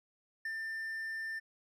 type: tone with ADSR envelope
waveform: triangle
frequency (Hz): 1790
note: A6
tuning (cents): +29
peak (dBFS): -33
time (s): 0.45-1.4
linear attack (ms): 4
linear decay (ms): 62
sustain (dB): -2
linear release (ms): 19
effects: none